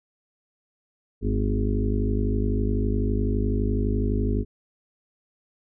harmonic tone with a mistuned harmonic, 51.91 Hz, G#1, in tune, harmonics 1 / 2 / 4 / 5 / 6 / 7 / 8, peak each -24 / -27 / -30 / -30 / -37 / -34 / -32 dBFS, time 1.21-4.45 s, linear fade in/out 50 ms, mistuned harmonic 4, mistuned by +34 cents, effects none

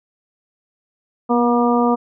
harmonic tone with a mistuned harmonic, 239.5 Hz, A#3, 47 cents sharp, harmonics 1 / 2 / 3 / 4 / 5, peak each -16 / -19 / -21 / -22 / -23 dBFS, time 1.29-1.96 s, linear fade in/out 20 ms, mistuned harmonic 1, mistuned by +15 cents, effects none

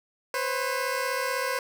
15% pulse tone pair together, 501 / 537 Hz, B4 / C5, +25 / +45 cents, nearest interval minor second, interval 120 cents, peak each -23 / -23 dBFS, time 0.34-1.59 s, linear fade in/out 2 ms, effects none

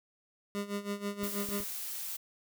25% pulse tone with tremolo, 202.8 Hz, G#3, 41 cents flat, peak -28 dBFS, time 0.55-1.64 s, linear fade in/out 0 ms, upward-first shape sine, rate 6.2 Hz, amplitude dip 80%
blue noise, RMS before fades -39 dBFS, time 1.23-2.17 s, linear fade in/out 10 ms
clicks, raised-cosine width 3 ms, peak -32 dBFS, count 3, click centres 1.232 / 1.488 / 1.604 s
effects none

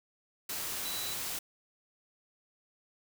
sine tone in noise, 3951 Hz, B7, in tune, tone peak -40 dBFS, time 0.85-1.14 s, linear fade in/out 5 ms, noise white, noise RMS -37 dBFS, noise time 0.49-1.39 s, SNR -6 dB, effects none

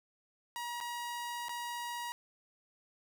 sawtooth tone with dropouts, 955 Hz, A#5, 42 cents sharp, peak -34 dBFS, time 0.56-2.12 s, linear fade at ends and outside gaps 0 ms, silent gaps 0.803-0.81 / 1.484-1.493 s, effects none

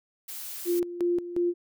blue noise, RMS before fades -38 dBFS, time 0.28-0.8 s, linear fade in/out 10 ms
sine tone with tremolo, 349.2 Hz, F4, in tune, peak -22 dBFS, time 0.65-1.54 s, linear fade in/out 50 ms, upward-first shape square, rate 2.8 Hz, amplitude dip 75%
effects none

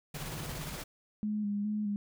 sine tone bursts, 149.6 Hz, D3, 32 cents sharp, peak -39 dBFS, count 10, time 0.14-0.756 s, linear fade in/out 5 ms, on 40 ms, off 24 ms
pink noise with tremolo, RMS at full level -40 dBFS, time 0.14-0.84 s, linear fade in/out 10 ms, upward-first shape square, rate 17 Hz, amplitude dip 25%
sine tone with vibrato, 207.7 Hz, G#3, in tune, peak -30 dBFS, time 1.23-1.96 s, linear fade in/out 0 ms, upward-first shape square, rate 2.4 Hz, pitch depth 29 cents each way
effects none

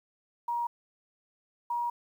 sine tone pair in turn, 948 / 953 Hz, A#5 / A#5, +29 / +38 cents, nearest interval unison, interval 9 cents, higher second, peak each -28 dBFS, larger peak neither, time 0.48-0.67 / 1.7-1.9 s, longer second, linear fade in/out 5 ms, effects 10-bit

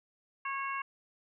harmonic tone, 548 Hz, C#5, 20 cents flat, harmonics 2 / 3 / 4 / 5, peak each -35 / -41 / -41 / -43 dBFS, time 0.45-0.82 s, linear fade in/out 5 ms, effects none

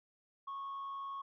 sine tone with frequency modulation, 1100 Hz, C#6, 14 cents flat, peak -38 dBFS, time 0.47-1.22 s, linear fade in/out 10 ms, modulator 89.3 Hz, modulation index 0.26, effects tanh soft clip ceiling -38 dBFS

